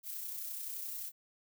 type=noise with amplitude modulation; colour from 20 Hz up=violet; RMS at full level=-40 dBFS; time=0.03-1.12 s; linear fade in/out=50 ms; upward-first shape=sine; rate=31.6 Hz; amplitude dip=35%; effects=none